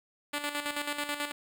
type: tone with tremolo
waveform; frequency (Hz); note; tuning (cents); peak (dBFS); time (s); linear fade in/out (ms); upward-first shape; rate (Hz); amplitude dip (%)
5% pulse; 291.7; D4; -12; -19; 0.33-1.32; 10; square; 9.2; 60
effects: none